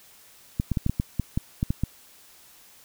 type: clicks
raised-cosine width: 5 ms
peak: -11 dBFS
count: 11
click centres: 0.599 / 0.717 / 0.772 / 0.864 / 0.896 / 0.999 / 1.197 / 1.375 / 1.629 / 1.705 / 1.836 s
effects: white hiss -53 dBFS RMS until 2.84 s